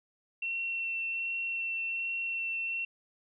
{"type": "tone with vibrato", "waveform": "sine", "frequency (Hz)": 2711, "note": "E7", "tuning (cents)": 48, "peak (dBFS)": -31, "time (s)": [0.42, 2.85], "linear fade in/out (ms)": 5, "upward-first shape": "sine", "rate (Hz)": 1.3, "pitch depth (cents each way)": 9, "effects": []}